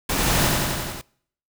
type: noise with echo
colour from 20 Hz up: pink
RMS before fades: -23 dBFS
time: 0.09-0.48 s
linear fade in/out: 5 ms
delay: 89 ms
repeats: 6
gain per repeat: -2 dB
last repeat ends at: 1.014 s
effects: noise-tail reverb RT60 0.6 s tail -24 dB re dry